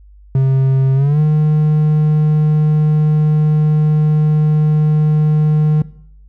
triangle tone with pitch glide, 133.6 to 152.58 Hz, C3 to D#3, +36 to -34 cents, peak -7 dBFS, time 0.35-5.82 s, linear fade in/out 2 ms, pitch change +230 cents, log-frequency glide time 0.95-1.2 s, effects noise-tail reverb RT60 0.7 s tail -19 dB re dry + added 50 Hz sine -39 dBFS peak until 6.28 s

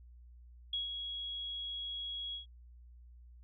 sine tone with ADSR envelope, 3322 Hz, G#7, in tune, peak -32 dBFS, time 0.73-2.46 s, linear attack 4 ms, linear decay 140 ms, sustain -6 dB, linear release 120 ms, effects added 60 Hz sine -53 dBFS peak until 3.43 s

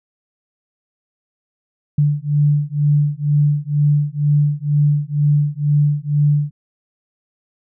sine beating tone pair, 145.7 / 147.8 Hz, D3 / D3, -13 / +11 cents, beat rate 2.1 Hz, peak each -16 dBFS, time 1.98-6.51 s, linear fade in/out 5 ms, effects none

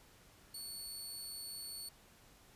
20% pulse tone, 4435 Hz, C#8, in tune, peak -38 dBFS, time 0.54-1.89 s, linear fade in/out 5 ms, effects pink hiss -63 dBFS RMS until 2.55 s + resampled to 32000 Hz

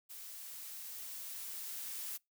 blue noise with level ramp, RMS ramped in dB -49 to -42 dBFS, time 0.09-2.18 s, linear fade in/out 20 ms, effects noise-tail reverb RT60 0.2 s tail -25 dB re dry

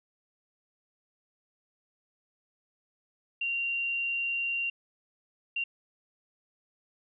sine tone bursts at uneven times, 2765 Hz, F7, 18 cents flat, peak -28 dBFS, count 2, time 3.41-4.7 / 5.56-5.64 s, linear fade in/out 5 ms, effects none

